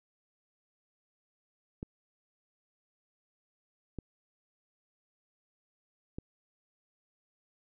clicks, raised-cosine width 3 ms, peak -25 dBFS, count 3, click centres 1.829 / 3.987 / 6.185 s, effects none

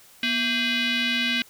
sine tone with frequency modulation, 242.4 Hz, B3, 32 cents flat, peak -20 dBFS, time 0.23-1.42 s, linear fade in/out 2 ms, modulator 907 Hz, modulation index 4, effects tanh soft clip ceiling -17 dBFS + white hiss -52 dBFS RMS until 1.49 s

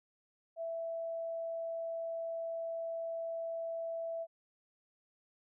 sine tone, 662 Hz, E5, 7 cents sharp, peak -36 dBFS, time 0.56-4.27 s, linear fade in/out 50 ms, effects none

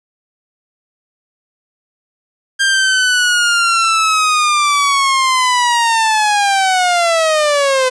sawtooth linear sweep, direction down, 1600 to 506 Hz, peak -7 dBFS, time 2.59-7.9 s, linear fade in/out 20 ms, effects resampled to 22050 Hz + 8-bit

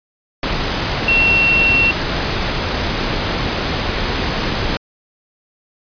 sine tone in noise, 2720 Hz, F7, 46 cents flat, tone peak -11 dBFS, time 1.08-1.91 s, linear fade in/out 2 ms, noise pink, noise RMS -19 dBFS, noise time 0.43-4.77 s, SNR +5 dB, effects resampled to 11025 Hz

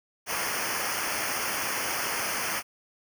pink noise with comb filter, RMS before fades -30 dBFS, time 0.26-2.63 s, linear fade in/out 50 ms, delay 0.26 ms, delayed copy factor -1, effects none

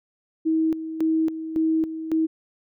sine tone with tremolo, 320 Hz, D#4, 49 cents sharp, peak -18 dBFS, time 0.45-2.27 s, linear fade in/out 20 ms, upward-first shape square, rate 1.8 Hz, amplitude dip 70%, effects none

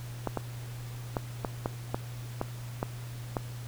clicks, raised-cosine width 1 ms, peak -15 dBFS, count 9, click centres 0.273 / 0.373 / 1.168 / 1.448 / 1.659 / 1.945 / 2.414 / 2.829 / 3.368 s, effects added 120 Hz sine -38 dBFS peak until 3.67 s + pink hiss -49 dBFS RMS until 3.67 s

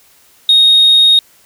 sine tone, 3729 Hz, A#7, in tune, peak -3 dBFS, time 0.49-1.19 s, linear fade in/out 2 ms, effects tanh soft clip ceiling -2 dBFS + white hiss -48 dBFS RMS until 1.45 s

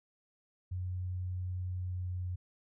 sine tone with pitch glide, 91.1 to 90.42 Hz, F#2 to F#2, -26 to -39 cents, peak -34 dBFS, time 0.71-2.36 s, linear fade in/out 10 ms, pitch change -13 cents, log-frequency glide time 1.73-2.19 s, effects none

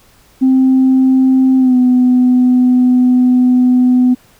sine tone with pitch glide, 261.6 to 250.7 Hz, C4 to B3, 0 to +26 cents, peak -5 dBFS, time 0.41-4.15 s, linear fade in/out 20 ms, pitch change -74 cents, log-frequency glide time 1.58-1.76 s, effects tanh soft clip ceiling -3 dBFS + pink hiss -48 dBFS RMS until 4.39 s

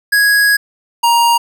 square tone pair in turn, 1661.2 / 939.1 Hz, G#6 / A#5, 0 / +13 cents, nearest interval minor seventh, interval 987 cents, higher first, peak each -9 dBFS, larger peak neither, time 0.12-0.57 / 1.03-1.38 s, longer first, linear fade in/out 10 ms, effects none

